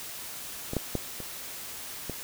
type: clicks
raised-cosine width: 2 ms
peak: -19 / -13 / -14 / -25 / -20 dBFS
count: 5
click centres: 0.734 / 0.767 / 0.953 / 1.203 / 2.097 s
effects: white hiss -40 dBFS RMS until 2.23 s